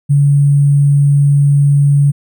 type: tone with sample-and-hold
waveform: sine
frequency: 142.4 Hz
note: C#3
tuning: 47 cents sharp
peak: -6 dBFS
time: 0.09-2.12 s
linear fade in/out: 20 ms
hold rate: 8820 Hz
effects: none